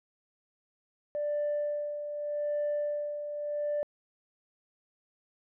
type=tone with tremolo; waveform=sine; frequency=589 Hz; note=D5; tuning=5 cents sharp; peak=-26 dBFS; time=1.15-3.83 s; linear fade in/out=0 ms; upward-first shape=sine; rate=0.83 Hz; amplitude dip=60%; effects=tanh soft clip ceiling -25 dBFS